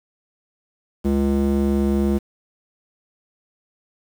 square tone with band-pass filter, 69.3 Hz, C#2, in tune, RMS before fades -19 dBFS, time 1.04-2.19 s, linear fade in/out 20 ms, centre 270 Hz, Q 1.9, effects 7-bit

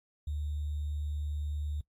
sine tone with sample-and-hold, 74.2 Hz, D2, 18 cents sharp, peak -32 dBFS, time 0.27-1.81 s, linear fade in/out 5 ms, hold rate 3675 Hz, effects noise-tail reverb RT60 0.1 s tail -21 dB re dry + AAC 48 kbps

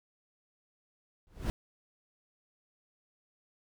brown noise with exponential growth, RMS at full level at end -27 dBFS, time 1.27-1.5 s, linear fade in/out 0 ms, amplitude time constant 49 ms, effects none

